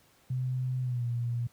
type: tone with pitch glide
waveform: sine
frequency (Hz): 127.9 to 119.33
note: C3 to A#2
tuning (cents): -39 to +41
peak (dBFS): -28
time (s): 0.3-1.47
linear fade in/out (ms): 5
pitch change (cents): -120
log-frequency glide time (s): 0.81-1.05
effects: pink hiss -63 dBFS RMS until 1.52 s + high-pass 60 Hz 12 dB/octave